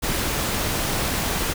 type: noise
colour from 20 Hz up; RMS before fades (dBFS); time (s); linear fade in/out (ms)
pink; -24; 0.02-1.54; 20
effects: none